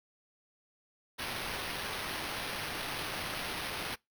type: noise with sample-and-hold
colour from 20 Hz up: violet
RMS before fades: -38 dBFS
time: 1.18-3.96 s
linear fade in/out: 20 ms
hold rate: 7350 Hz
effects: noise-tail reverb RT60 0.2 s tail -25 dB re dry